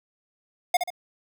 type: tone with echo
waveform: square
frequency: 716 Hz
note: F5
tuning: 43 cents sharp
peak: -17 dBFS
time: 0.74-0.77 s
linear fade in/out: 5 ms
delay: 67 ms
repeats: 2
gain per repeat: -7 dB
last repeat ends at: 0.904 s
effects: none